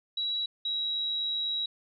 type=tone pair in turn; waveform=sine; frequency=3895 / 3864 Hz; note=B7 / B7; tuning=-25 / -39 cents; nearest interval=unison; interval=14 cents; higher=first; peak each=-28 dBFS; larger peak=neither; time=0.17-0.46 / 0.65-1.66 s; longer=second; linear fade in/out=5 ms; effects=none